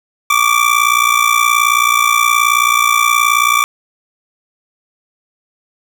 25% pulse ring-modulated tone, 1166 Hz, D6, 13 cents flat, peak -3 dBFS, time 0.3-3.64 s, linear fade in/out 0 ms, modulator 29.4 Hz, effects 7-bit

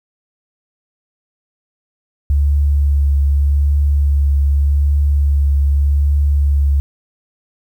sine tone with vibrato, 71.1 Hz, C#2, 45 cents sharp, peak -10 dBFS, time 2.3-6.8 s, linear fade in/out 0 ms, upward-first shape triangle, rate 0.84 Hz, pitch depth 22 cents each way, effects 8-bit

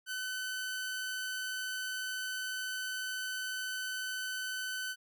sawtooth tone, 1514 Hz, F#6, 39 cents sharp, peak -32 dBFS, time 0.06-4.96 s, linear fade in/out 50 ms, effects none

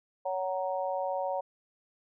harmonic tone, 186.6 Hz, F#3, 15 cents sharp, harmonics 3 / 4 / 5, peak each -32 / -34 / -36 dBFS, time 0.25-1.41 s, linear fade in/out 10 ms, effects none

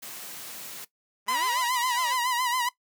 white high-pass noise, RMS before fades -40 dBFS, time 0.02-0.85 s, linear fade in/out 10 ms, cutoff 120 Hz, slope 24 dB/octave
5% pulse exponential two-way sweep, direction up then down, 196 to 1241 to 466.9 Hz, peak -25 dBFS, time 1.26-2.17 s, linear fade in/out 50 ms, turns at 1.77 s
sawtooth tone with vibrato, 987 Hz, B5, 1 cent flat, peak -21 dBFS, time 1.28-2.69 s, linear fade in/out 5 ms, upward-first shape sine, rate 7.2 Hz, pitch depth 78 cents each way
effects noise-tail reverb RT60 0.1 s tail -17 dB re dry

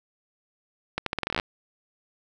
accelerating click train, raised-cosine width 0.3 ms, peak -10 dBFS, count 13, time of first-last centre 0.98-1.398 s, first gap 83 ms, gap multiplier 0.82, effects none

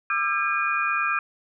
sine tone cluster, 1194 / 1343 / 1608 / 2444 Hz, D6 / E6 / G6 / D#7, +28 / +32 / +44 / -32 cents, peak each -27 dBFS, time 0.1-1.19 s, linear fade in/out 2 ms, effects none

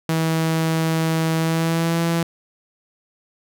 sawtooth tone with pitch glide, 161.7 to 167.4 Hz, E3 to E3, -33 to +27 cents, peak -14 dBFS, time 0.09-2.23 s, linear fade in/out 2 ms, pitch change +60 cents, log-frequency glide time 1.36-2.01 s, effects none

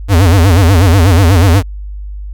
square tone with vibrato, 90.5 Hz, F#2, 38 cents flat, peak -5 dBFS, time 0.08-1.63 s, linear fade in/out 50 ms, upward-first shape sine, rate 8.2 Hz, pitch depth 200 cents each way, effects added 50 Hz sine -21 dBFS peak until 2.33 s

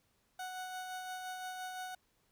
30% pulse tone with tremolo, 740 Hz, F#5, in tune, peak -37 dBFS, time 0.39-1.95 s, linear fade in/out 5 ms, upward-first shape sine, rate 5.8 Hz, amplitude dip 30%, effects pink hiss -75 dBFS RMS until 2.31 s

